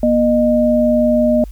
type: tone pair together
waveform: sine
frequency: 238.8 / 613 Hz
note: A#3 / D#5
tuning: +42 / -26 cents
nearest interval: octave + major third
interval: 1632 cents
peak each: -13 dBFS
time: 0.03-1.44 s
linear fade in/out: 2 ms
effects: added 50 Hz sine -28 dBFS peak until 1.51 s + white hiss -52 dBFS RMS until 1.51 s